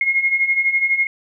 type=beating tone pair; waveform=sine; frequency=2144 / 2156 Hz; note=C7 / C#7; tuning=+42 / -49 cents; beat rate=12 Hz; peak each=-21 / -16 dBFS; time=0.01-1.07 s; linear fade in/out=2 ms; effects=none